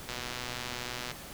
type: click train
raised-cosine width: 0.2 ms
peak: -19 dBFS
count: 127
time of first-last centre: 0.09-1.114 s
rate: 123 Hz
effects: pink hiss -45 dBFS RMS until 1.33 s

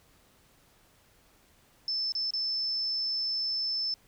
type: tone with dropouts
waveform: sine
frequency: 5274 Hz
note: E8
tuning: in tune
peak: -28 dBFS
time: 1.88-3.94 s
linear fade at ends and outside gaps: 1 ms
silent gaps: 2.121-2.151 / 2.306-2.336 s
effects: pink hiss -63 dBFS RMS until 4.07 s

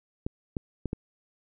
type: clicks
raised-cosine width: 3 ms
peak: -17 dBFS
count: 4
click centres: 0.265 / 0.568 / 0.857 / 0.931 s
effects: none

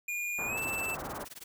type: tone with pitch glide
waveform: square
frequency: 2428 to 2648 Hz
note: D#7 to E7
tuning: -43 to +7 cents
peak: -33 dBFS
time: 0.08-0.95 s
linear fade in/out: 5 ms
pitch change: +150 cents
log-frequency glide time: 0.46-0.58 s
type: low-pass noise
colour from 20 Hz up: white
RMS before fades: -40 dBFS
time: 0.38-1.25 s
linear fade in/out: 10 ms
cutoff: 1300 Hz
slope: 24 dB/octave
type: noise with tremolo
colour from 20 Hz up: white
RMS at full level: -44 dBFS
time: 0.57-1.44 s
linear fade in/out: 5 ms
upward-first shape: sine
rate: 19 Hz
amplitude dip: 100%
effects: none

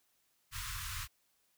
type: band-stop noise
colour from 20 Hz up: pink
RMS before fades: -41 dBFS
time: 0.51-1.08 s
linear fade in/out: 50 ms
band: 130 to 1000 Hz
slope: 96 dB/octave
effects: white hiss -75 dBFS RMS until 1.57 s

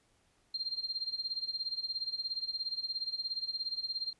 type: tone with tremolo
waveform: sine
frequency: 4186 Hz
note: C8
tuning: in tune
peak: -31 dBFS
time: 0.54-4.13 s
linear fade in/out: 5 ms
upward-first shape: sine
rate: 17 Hz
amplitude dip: 85%
effects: pink hiss -71 dBFS RMS until 4.19 s + resampled to 24000 Hz

